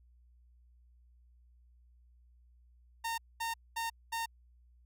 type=tone bursts; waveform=sawtooth; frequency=916 Hz; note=A#5; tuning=31 cents flat; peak=-30 dBFS; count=4; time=3.04-4.26 s; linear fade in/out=10 ms; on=140 ms; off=220 ms; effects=added 60 Hz sine -60 dBFS peak until 4.85 s